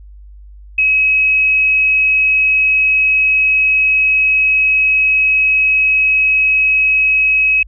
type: tone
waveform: sine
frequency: 2555 Hz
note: D#7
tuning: 45 cents sharp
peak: -9 dBFS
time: 0.78-7.63 s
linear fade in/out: 5 ms
effects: added 50 Hz sine -34 dBFS peak until 7.67 s